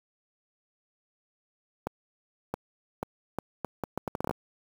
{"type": "accelerating click train", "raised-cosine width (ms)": 1, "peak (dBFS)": -16, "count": 14, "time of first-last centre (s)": [1.87, 4.31], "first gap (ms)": 670, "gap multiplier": 0.73, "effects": ["high-pass 80 Hz 12 dB/octave", "7-bit"]}